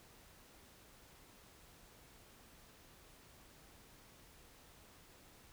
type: silence
effects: pink hiss -62 dBFS RMS until 5.52 s